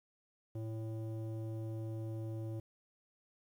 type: tone with low-pass filter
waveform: square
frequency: 111.1 Hz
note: A2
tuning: 17 cents sharp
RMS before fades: -41 dBFS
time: 0.55-2.6 s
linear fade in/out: 5 ms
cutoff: 490 Hz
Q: 1.4
effects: 11-bit